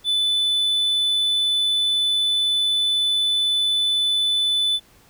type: tone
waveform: triangle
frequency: 3498 Hz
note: A7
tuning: 11 cents flat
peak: -16 dBFS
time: 0.04-4.8 s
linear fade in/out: 50 ms
effects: pink hiss -54 dBFS RMS until 5.09 s